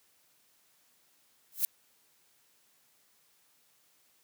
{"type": "noise with exponential growth", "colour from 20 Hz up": "violet", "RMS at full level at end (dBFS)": -23, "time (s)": [1.52, 1.65], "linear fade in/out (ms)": 2, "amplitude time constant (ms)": 28, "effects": ["white hiss -68 dBFS RMS until 4.23 s", "high-pass 100 Hz 12 dB/octave"]}